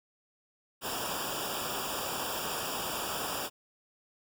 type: noise with comb filter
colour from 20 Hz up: pink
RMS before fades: -35 dBFS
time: 0.81-3.5 s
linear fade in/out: 50 ms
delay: 0.48 ms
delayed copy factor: -1
effects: none